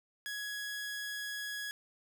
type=tone; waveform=sawtooth; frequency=1671 Hz; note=G#6; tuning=10 cents sharp; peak=-34 dBFS; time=0.26-1.71 s; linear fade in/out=0 ms; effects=none